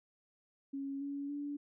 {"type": "tone with pitch steps", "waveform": "sine", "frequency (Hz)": [275.6, 281.9, 288.3], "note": ["C#4", "C#4", "D4"], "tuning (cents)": [-10, 29, -32], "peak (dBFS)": -37, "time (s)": [0.73, 1.57], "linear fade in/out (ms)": 10, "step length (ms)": 280, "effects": []}